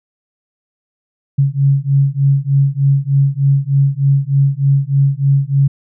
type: beating tone pair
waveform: sine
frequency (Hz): 137 / 140.3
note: C#3 / C#3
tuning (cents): -20 / +21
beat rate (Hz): 3.3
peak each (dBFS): -13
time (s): 1.38-5.68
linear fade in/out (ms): 10
effects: none